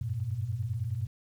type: tone cluster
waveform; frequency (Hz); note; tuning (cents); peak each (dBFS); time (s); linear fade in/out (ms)
sine; 91.2 / 101 / 119.5; F#2 / G#2 / A#2; -24 / -48 / +43; -38 / -35 / -32; 0.01-1.07; 5
effects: 10-bit